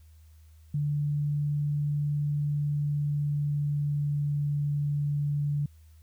sine tone with pitch glide, 146.4 to 145.22 Hz, D3 to D3, -5 to -19 cents, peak -25 dBFS, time 0.74-5.66 s, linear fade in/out 5 ms, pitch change -14 cents, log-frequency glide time 2.36-4.47 s, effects added 78 Hz sine -51 dBFS peak until 6.02 s + white hiss -68 dBFS RMS until 6.02 s

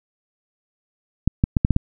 clicks, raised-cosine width 5 ms, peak -3 dBFS, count 6, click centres 1.276 / 1.439 / 1.568 / 1.649 / 1.707 / 1.764 s, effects none

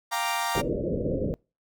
sawtooth chord, G minor seventh, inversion third, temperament equal, 698.5 / 784 / 932.3 / 1174.7 Hz, F5 / G5 / Bb5 / D6, 0 / 0 / 0 / 0 cents, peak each -29 / -30 / -25 / -29 dBFS, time 0.11-0.62 s, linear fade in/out 20 ms
white low-pass noise, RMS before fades -28 dBFS, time 0.55-1.34 s, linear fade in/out 0 ms, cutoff 580 Hz, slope 96 dB/octave
effects noise-tail reverb RT60 0.3 s tail -26 dB re dry

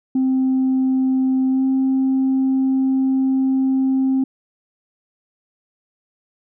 sine tone with pitch glide, 261.6 to 264.8 Hz, C4 to C4, 0 to +21 cents, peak -13 dBFS, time 0.15-4.24 s, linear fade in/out 5 ms, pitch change +21 cents, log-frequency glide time 1.49-1.64 s, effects tanh soft clip ceiling -12 dBFS

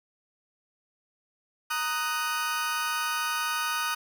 sawtooth chord, D# minor, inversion second, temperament just, 933.4 / 1244.5 / 1493.4 Hz, A#5 / D#6 / F#6, +2 / 0 / +16 cents, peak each -31 / -26 / -28 dBFS, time 1.7-3.95 s, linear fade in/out 10 ms, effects none

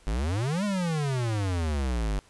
square exponential two-way sweep, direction up then down, 47.77 to 211.1 to 47.77 Hz, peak -26 dBFS, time 0.07-2.19 s, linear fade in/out 0 ms, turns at 0.64 s, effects pink hiss -58 dBFS RMS until 2.29 s + resampled to 24000 Hz

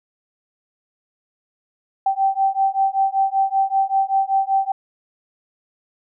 sine beating tone pair, 775 / 780.2 Hz, G5 / G5, -20 / -8 cents, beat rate 5.2 Hz, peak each -19 dBFS, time 2.06-4.72 s, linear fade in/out 5 ms, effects none

